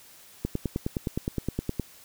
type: click train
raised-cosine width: 3 ms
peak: -14 dBFS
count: 14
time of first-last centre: 0.45-1.797 s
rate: 9.65 Hz
effects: white hiss -52 dBFS RMS until 2.04 s